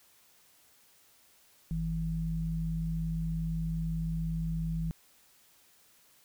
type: tone pair together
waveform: sine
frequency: 48.4 / 162.8 Hz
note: G1 / E3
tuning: -21 / -21 cents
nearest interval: octave + major sixth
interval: 2100 cents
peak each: -35 / -31 dBFS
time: 1.71-4.91 s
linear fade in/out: 0 ms
effects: white hiss -63 dBFS RMS until 6.24 s